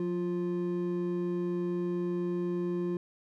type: tone pair together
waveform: triangle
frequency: 178.1 / 349.9 Hz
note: F3 / F4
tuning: +34 / +3 cents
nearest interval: octave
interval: 1169 cents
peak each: -31 / -29 dBFS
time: 0-2.97 s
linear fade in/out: 2 ms
effects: none